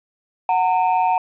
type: ring-modulated tone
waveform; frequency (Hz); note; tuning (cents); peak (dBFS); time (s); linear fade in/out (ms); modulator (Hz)
triangle; 827; G#5; -8; -10; 0.49-1.18; 2; 87.5
effects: resampled to 8000 Hz + 8-bit